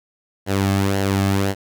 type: tone with flanger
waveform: sawtooth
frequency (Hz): 98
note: G2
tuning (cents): 0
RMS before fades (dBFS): -19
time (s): 0.46-1.55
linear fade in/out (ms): 50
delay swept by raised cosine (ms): 0.82 to 2.12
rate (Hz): 1.9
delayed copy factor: -0.55
effects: 8-bit